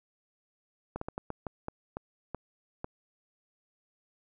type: slowing click train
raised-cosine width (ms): 1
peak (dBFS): -21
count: 10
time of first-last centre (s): 0.96-2.844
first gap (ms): 54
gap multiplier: 1.32
effects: none